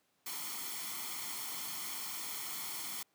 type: noise with comb filter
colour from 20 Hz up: white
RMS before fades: -41 dBFS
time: 0.26-3.03 s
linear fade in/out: 5 ms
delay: 0.92 ms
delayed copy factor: +0.65
effects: pink hiss -75 dBFS RMS until 3.14 s + high-pass 200 Hz 12 dB/octave